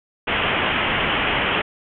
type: low-pass noise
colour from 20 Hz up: white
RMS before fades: -21 dBFS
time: 0.27-1.62 s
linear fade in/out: 10 ms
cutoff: 3200 Hz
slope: 96 dB/octave
effects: none